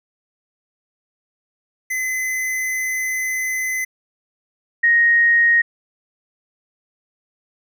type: tone pair in turn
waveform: square / sine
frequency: 2034 / 1870.4 Hz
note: C7 / A#6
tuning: -50 / +5 cents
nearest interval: minor second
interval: 145 cents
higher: first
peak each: -21 / -11 dBFS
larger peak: second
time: 1.9-3.85 / 4.83-5.62 s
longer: first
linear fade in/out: 10 ms
effects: none